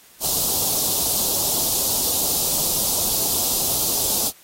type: band-stop noise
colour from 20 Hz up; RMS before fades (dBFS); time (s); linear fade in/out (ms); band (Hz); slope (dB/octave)
white; -21; 0.2-4.32; 50; 930 to 3700; 24
effects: white hiss -50 dBFS RMS until 4.43 s + AAC 48 kbps